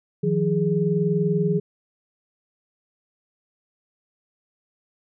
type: tone cluster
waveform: sine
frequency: 158.1 / 178.4 / 414 Hz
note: D#3 / F3 / G#4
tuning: +28 / +37 / -5 cents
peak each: -23 dBFS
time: 0.23-1.6 s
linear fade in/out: 10 ms
effects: none